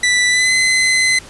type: tone with pitch glide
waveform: sawtooth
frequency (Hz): 1975.5 to 2042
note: B6 to C7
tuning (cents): 0 to -43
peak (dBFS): -8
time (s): 0.03-1.19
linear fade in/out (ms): 5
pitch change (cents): +57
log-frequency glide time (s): 0.29-0.53
effects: pink hiss -38 dBFS RMS until 1.29 s + resampled to 24000 Hz